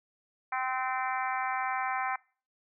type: harmonic tone with a mistuned harmonic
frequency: 258.7 Hz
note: C4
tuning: 19 cents flat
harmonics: 3 / 4 / 5 / 6 / 7 / 8 / 9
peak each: -33 / -35 / -37 / -39 / -40 / -41 / -42 dBFS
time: 0.52-2.16 s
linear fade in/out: 5 ms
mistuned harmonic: 6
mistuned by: -17 cents
effects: noise-tail reverb RT60 0.4 s tail -23 dB re dry